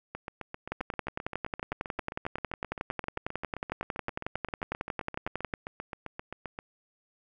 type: two click trains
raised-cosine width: 0.5 ms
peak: -22 / -16 dBFS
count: 50 / 54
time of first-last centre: 0.15-6.589 / 0.72-5.538 s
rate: 7.61 / 11 Hz
effects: none